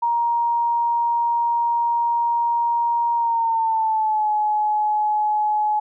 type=tone with pitch glide; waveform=sine; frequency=940 to 847.2 Hz; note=A#5 to G#5; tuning=+14 to +34 cents; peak=-17 dBFS; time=0.02-5.8 s; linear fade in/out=10 ms; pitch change=-180 cents; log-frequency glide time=3.15-4.3 s; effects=none